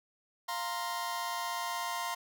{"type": "chord", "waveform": "sawtooth", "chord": "F suspended fourth", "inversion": "none", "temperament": "just", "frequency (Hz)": [698.5, 931.3, 1047.7], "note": ["F5", "Bb5", "C6"], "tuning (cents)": [0, -2, 2], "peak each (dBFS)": [-36, -34, -33], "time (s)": [0.48, 2.15], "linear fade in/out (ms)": 10, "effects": []}